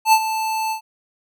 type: tone with ADSR envelope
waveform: square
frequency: 880 Hz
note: A5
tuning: in tune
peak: -9 dBFS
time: 0.05-0.81 s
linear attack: 76 ms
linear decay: 62 ms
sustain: -12 dB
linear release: 98 ms
effects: none